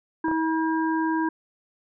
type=harmonic tone; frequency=321.3 Hz; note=E4; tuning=44 cents flat; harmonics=1 / 3 / 5; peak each=-23 / -27 / -32 dBFS; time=0.24-1.29 s; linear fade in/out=5 ms
type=clicks; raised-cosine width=1 ms; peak=-20 dBFS; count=2; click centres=0.283 / 0.314 s
effects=none